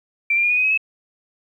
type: tone with pitch steps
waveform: sine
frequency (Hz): 2349 / 2387 / 2426 / 2466 / 2506 / 2547 / 2588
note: D7 / D7 / D#7 / D#7 / D#7 / D#7 / E7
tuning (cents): 0 / +28 / -44 / -16 / +12 / +40 / -32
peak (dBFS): -15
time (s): 0.3-0.776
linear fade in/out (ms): 5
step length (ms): 68
effects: 9-bit

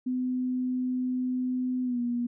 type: tone with pitch glide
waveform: sine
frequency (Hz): 253.2 to 240.7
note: B3 to B3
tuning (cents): +43 to -44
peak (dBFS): -26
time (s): 0.06-2.27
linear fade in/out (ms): 10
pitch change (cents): -87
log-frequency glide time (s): 1.83-2
effects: none

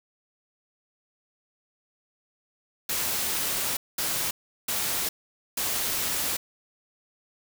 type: noise bursts at uneven times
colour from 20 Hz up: white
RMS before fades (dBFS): -28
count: 4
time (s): 2.89-3.77 / 3.98-4.31 / 4.68-5.09 / 5.57-6.37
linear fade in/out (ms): 5
effects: none

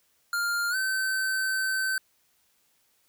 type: tone with pitch glide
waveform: square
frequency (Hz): 1402 to 1537.7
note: F6 to G6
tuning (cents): +6 to -34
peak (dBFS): -26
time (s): 0.33-1.98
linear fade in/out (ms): 2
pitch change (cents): +160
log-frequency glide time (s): 0.7-0.76
effects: white hiss -68 dBFS RMS until 3.08 s

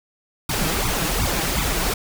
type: noise with flanger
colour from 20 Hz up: pink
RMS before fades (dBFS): -22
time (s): 0.49-1.94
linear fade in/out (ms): 5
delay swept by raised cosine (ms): 0.82 to 6.32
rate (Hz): 2.7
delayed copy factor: +1
effects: none

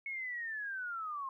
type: linear sweep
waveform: sine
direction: down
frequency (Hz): 2205 to 1050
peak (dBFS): -37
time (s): 0.06-1.29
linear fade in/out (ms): 2
effects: 13-bit

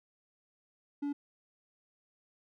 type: tone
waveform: triangle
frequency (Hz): 286.8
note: D4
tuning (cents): -41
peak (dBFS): -30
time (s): 1.02-1.13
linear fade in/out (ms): 10
effects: none

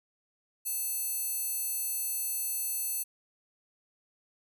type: tone with high-pass filter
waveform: square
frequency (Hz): 880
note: A5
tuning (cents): 0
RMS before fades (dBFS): -33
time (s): 0.65-3.04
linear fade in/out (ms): 20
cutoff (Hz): 10000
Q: 1.8
effects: none

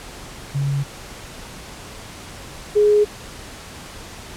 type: tone pair in turn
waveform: sine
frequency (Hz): 139.8 / 417.5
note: C#3 / G#4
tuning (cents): +15 / +9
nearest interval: octave + perfect fifth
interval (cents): 1894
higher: second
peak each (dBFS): -18 / -11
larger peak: second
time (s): 0.54-0.84 / 2.75-3.05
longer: neither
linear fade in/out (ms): 20
effects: pink hiss -37 dBFS RMS until 4.36 s + low-pass 10000 Hz 12 dB/octave

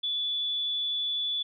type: tone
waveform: sine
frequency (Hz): 3452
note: A7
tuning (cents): -34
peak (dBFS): -27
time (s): 0.03-1.43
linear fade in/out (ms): 10
effects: none

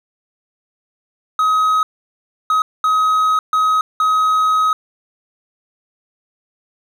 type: tone bursts at uneven times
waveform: triangle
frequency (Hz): 1267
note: D#6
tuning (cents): +31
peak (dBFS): -10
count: 5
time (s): 1.39-1.83 / 2.5-2.62 / 2.84-3.39 / 3.53-3.81 / 4-4.73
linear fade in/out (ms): 2
effects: none

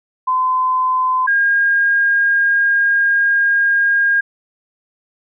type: tone pair in turn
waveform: sine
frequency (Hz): 1024 / 1620.3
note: C6 / G#6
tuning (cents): -38 / -43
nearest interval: minor sixth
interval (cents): 795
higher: second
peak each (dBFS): -13 / -11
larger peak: second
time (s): 0.27-1.27 / 1.27-4.21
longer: second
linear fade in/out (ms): 10
effects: none

